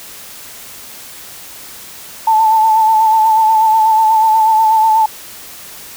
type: tone with vibrato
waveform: sine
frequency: 880 Hz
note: A5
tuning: in tune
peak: -7 dBFS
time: 2.27-5.06 s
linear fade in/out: 5 ms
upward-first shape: sine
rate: 8.2 Hz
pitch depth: 34 cents each way
effects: white hiss -33 dBFS RMS until 5.96 s